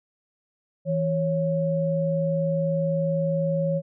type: tone pair together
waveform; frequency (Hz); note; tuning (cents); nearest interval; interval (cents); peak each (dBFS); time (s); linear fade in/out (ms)
sine; 163.78 / 552; E3 / C#5; -11 / -7; octave + major sixth; 2104; -24 / -24; 0.85-3.82; 50
effects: none